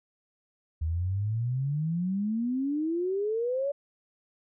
sine exponential sweep, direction up, 76.9 to 577 Hz, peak -26 dBFS, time 0.81-3.72 s, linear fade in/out 10 ms, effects none

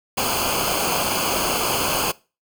pink noise with comb filter, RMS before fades -22 dBFS, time 0.17-2.12 s, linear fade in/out 10 ms, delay 0.53 ms, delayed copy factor -0.8, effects noise-tail reverb RT60 0.3 s tail -21 dB re dry

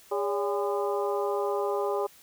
harmonic tone with a mistuned harmonic, 203.1 Hz, G#3, 38 cents flat, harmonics 2 / 3 / 4 / 5 / 6, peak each -28 / -32 / -34 / -36 / -38 dBFS, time 0.11-2.07 s, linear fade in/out 10 ms, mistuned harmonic 3, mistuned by -110 cents, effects white hiss -55 dBFS RMS until 2.22 s

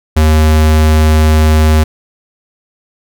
square tone, 77.78 Hz, D#2, in tune, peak -6 dBFS, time 0.16-1.84 s, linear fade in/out 10 ms, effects none

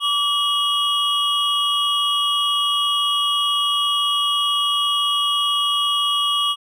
triangle tone cluster, 1158 / 2897 / 3288 Hz, D6 / F#7 / G#7, -25 / -37 / -18 cents, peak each -20 dBFS, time 0-6.56 s, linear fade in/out 50 ms, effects none

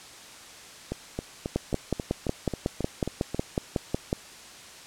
two click trains, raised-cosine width 2 ms, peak -11 / -16 dBFS, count 15 / 10, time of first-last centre 1.56-4.129 / 0.92-3.346 s, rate 5.45 / 3.71 Hz, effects white hiss -46 dBFS RMS until 4.86 s + low-pass 8000 Hz 12 dB/octave

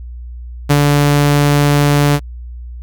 sawtooth tone with ADSR envelope, 144.8 Hz, D3, 24 cents flat, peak -3 dBFS, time 0.69-2.2 s, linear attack 18 ms, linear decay 55 ms, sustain -2 dB, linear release 55 ms, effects added 60 Hz sine -26 dBFS peak until 2.82 s

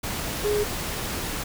sine tone in noise, 416.5 Hz, G#4, 5 cents sharp, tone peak -21 dBFS, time 0.44-0.64 s, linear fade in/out 10 ms, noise pink, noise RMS -30 dBFS, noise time 0.03-1.44 s, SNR +6 dB, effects none

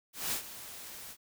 white noise with ADSR envelope, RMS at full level -32 dBFS, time 0.13-1.17 s, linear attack 190 ms, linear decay 96 ms, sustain -14 dB, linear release 60 ms, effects none

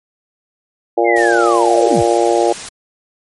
harmonic tone, 116.54 Hz, A#2, in tune, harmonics 3 / 4 / 5 / 6 / 7, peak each -15 / -16 / -17 / -18 / -18 dBFS, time 0.97-2.53 s, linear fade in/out 10 ms
sine linear sweep, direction down, 2178 to 35 Hz, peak -15 dBFS, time 1.04-2.04 s, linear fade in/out 50 ms
white noise, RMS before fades -28 dBFS, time 1.16-2.69 s, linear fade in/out 5 ms
effects MP3 48 kbps

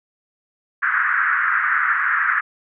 pink band-pass noise, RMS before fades -19 dBFS, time 0.82-2.41 s, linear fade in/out 10 ms, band 1300 to 1800 Hz, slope 48 dB/octave, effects none

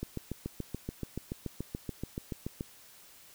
click train, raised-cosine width 3 ms, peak -22 dBFS, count 19, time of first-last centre 0.03-2.609 s, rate 6.98 Hz, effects white hiss -56 dBFS RMS until 3.34 s

